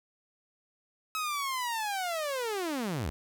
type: linear sweep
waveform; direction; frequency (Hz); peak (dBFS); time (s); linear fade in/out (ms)
sawtooth; down; 1289 to 58.8; -27; 1.15-3.1; 0
effects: none